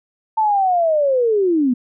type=linear sweep; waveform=sine; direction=down; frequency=892 to 235.2 Hz; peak=-13 dBFS; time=0.37-1.74 s; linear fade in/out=10 ms; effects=none